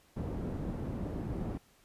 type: low-pass noise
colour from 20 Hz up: white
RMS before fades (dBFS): -37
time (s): 0.16-1.58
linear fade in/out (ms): 10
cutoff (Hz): 270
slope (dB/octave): 12
effects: pink hiss -65 dBFS RMS until 1.84 s + resampled to 32000 Hz